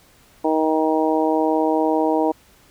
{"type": "harmonic tone", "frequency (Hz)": 157.6, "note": "D#3", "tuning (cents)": 23, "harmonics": [2, 3, 4, 5, 6], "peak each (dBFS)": [-20, -22, -23, -24, -25], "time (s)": [0.44, 2.32], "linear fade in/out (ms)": 10, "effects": ["pink hiss -53 dBFS RMS until 2.7 s"]}